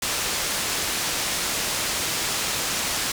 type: low-pass noise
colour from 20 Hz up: white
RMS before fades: -26 dBFS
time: 0.02-3.12 s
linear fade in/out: 5 ms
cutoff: 7900 Hz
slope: 12 dB/octave
effects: none